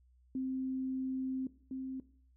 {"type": "tone pair in turn", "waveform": "sine", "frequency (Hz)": [261.6, 262.7], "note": ["C4", "C4"], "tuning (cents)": [0, 7], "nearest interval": "unison", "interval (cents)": 7, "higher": "second", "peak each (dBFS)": [-33, -37], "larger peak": "first", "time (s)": [[0.35, 1.47], [1.71, 2]], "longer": "first", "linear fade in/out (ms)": 2, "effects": ["noise-tail reverb RT60 0.5 s tail -17 dB re dry", "added 62 Hz sine -63 dBFS peak until 2.36 s"]}